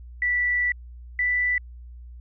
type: tone pair in turn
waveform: sine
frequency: 1964 / 1978.8 Hz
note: B6 / B6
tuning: -10 / +3 cents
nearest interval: unison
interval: 13 cents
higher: second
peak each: -20 dBFS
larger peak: neither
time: 0.22-0.72 / 1.19-1.58 s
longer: first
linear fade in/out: 2 ms
effects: added 60 Hz sine -39 dBFS peak until 2.2 s